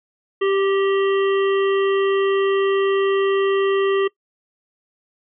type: harmonic tone with a mistuned harmonic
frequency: 392 Hz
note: G4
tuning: in tune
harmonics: 1 / 3 / 5 / 7 / 8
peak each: -16 / -26 / -30 / -33 / -34 dBFS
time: 0.41-4.08 s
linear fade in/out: 10 ms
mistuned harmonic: 5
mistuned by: -26 cents
effects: noise-tail reverb RT60 0.1 s tail -22 dB re dry

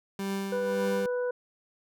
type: tone with tremolo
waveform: 30% pulse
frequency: 196 Hz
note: G3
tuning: in tune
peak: -26 dBFS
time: 0.19-1.06 s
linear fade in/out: 2 ms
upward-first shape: triangle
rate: 1.8 Hz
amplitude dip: 60%
type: harmonic tone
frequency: 493.9 Hz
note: B4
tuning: in tune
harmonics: 1 / 2 / 3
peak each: -27 / -42 / -40 dBFS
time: 0.52-1.31 s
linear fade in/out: 5 ms
effects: none

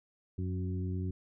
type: harmonic tone with a mistuned harmonic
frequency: 92.1 Hz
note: F#2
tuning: 7 cents flat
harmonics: 1 / 2 / 3 / 4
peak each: -33 / -39 / -43 / -45 dBFS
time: 0.38-1.11 s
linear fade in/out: 5 ms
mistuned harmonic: 2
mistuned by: -16 cents
effects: none

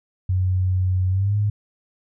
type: tone with pitch glide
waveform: sine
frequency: 92.5 to 103.83 Hz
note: F#2 to G#2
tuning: 0 to 0 cents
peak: -17 dBFS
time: 0.29-1.5 s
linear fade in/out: 5 ms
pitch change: +200 cents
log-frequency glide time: 1.09-1.36 s
effects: none

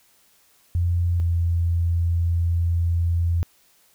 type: tone pair in turn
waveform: sine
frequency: 86.8 / 85.06 Hz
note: F2 / F2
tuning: -10 / -45 cents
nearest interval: unison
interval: 35 cents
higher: first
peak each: -18 dBFS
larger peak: neither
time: 0.75-1.2 / 1.2-3.43 s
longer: second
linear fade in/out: 0 ms
effects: white hiss -59 dBFS RMS until 3.94 s

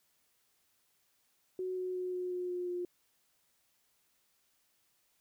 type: tone with pitch steps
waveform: sine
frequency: 370 / 367.4 / 364.9 / 362.4 / 359.9 / 357.4 / 354.9 Hz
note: F#4 / F#4 / F#4 / F#4 / F#4 / F4 / F4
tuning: 0 / -12 / -24 / -36 / -48 / +40 / +28 cents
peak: -34 dBFS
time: 1.59-2.85 s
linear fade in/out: 2 ms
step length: 180 ms
effects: white hiss -74 dBFS RMS until 5.2 s

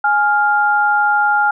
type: tone pair together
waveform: sine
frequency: 832.4 / 1400 Hz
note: G#5 / F6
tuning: +4 / +4 cents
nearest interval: major sixth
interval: 900 cents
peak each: -14 dBFS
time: 0.04-1.51 s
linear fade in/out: 5 ms
effects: none

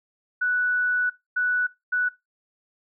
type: tone bursts at uneven times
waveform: sine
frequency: 1480 Hz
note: F#6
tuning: in tune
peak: -20 dBFS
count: 3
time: 0.41-1.1 / 1.36-1.67 / 1.92-2.09 s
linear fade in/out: 10 ms
effects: noise-tail reverb RT60 0.2 s tail -19 dB re dry

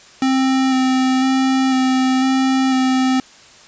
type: tone with vibrato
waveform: square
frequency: 261.7 Hz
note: C4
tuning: in tune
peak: -14 dBFS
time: 0.22-3.2 s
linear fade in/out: 2 ms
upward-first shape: square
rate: 1 Hz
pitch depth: 13 cents each way
effects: white hiss -44 dBFS RMS until 3.67 s + resampled to 16000 Hz

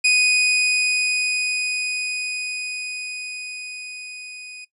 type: tone with level ramp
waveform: sawtooth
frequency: 2487 Hz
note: D#7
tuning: 1 cent flat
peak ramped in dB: -10 to -32 dBFS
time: 0.04-4.65 s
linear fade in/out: 10 ms
effects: noise-tail reverb RT60 0.1 s tail -19 dB re dry + resampled to 24000 Hz

